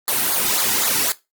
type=noise with flanger; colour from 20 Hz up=white; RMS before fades=-19 dBFS; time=0.08-1.12 s; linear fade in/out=0 ms; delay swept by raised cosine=0.34 to 1.84 ms; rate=3.9 Hz; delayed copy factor=-0.9; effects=noise-tail reverb RT60 0.2 s tail -17 dB re dry + Opus 32 kbps